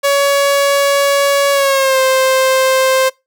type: tone with pitch glide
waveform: sawtooth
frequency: 562 to 524.4 Hz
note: C#5 to C5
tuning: +24 to +4 cents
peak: -6 dBFS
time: 0.03-3.1 s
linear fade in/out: 20 ms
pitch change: -120 cents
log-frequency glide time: 1.52-1.99 s
effects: noise-tail reverb RT60 0.2 s tail -22 dB re dry